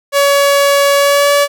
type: tone with pitch glide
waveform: sawtooth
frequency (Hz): 564 to 572.5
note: C#5 to D5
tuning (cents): +30 to -44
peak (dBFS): -4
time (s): 0.12-1.48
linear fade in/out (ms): 50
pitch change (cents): +26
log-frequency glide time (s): 0.97-1.32
effects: none